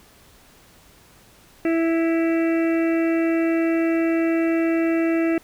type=harmonic tone with a mistuned harmonic; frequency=329.6 Hz; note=E4; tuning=in tune; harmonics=1 / 2 / 4 / 5 / 6 / 7 / 8; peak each=-18 / -27 / -36 / -37 / -34 / -37 / -37 dBFS; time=1.65-5.38 s; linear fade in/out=2 ms; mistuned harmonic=8; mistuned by=+30 cents; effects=pink hiss -52 dBFS RMS until 5.43 s